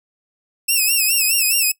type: tone with vibrato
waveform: 5% pulse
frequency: 2637 Hz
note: E7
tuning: in tune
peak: -6 dBFS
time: 0.68-1.72 s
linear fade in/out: 10 ms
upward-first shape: sine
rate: 4.8 Hz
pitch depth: 100 cents each way
effects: noise-tail reverb RT60 0.1 s tail -21 dB re dry